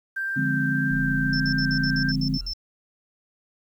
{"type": "tone with vibrato", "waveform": "sine", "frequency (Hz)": 1572, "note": "G6", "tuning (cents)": 4, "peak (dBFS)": -25, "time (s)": [0.16, 2.12], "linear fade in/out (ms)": 10, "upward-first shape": "triangle", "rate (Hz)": 1.7, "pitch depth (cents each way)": 8}
{"type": "chord", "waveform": "sine", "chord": "D half-diminished seventh", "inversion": "none", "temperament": "equal", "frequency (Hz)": [146.83, 174.61, 207.7, 261.6], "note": ["D3", "F3", "Ab3", "C4"], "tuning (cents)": [0, 0, 0, 0], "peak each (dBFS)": [-26, -31, -31, -26], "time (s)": [0.36, 2.38], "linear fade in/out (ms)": 10}
{"type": "tone", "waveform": "triangle", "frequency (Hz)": 42.2, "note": "E1", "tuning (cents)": 41, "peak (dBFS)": -30, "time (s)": [0.9, 2.54], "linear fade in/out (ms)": 20}
{"type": "tone bursts", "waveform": "sine", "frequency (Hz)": 5320, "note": "E8", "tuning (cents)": 15, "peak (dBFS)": -28, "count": 10, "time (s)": [1.33, 2.535], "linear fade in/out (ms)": 2, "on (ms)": 71, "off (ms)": 55}
{"effects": ["9-bit"]}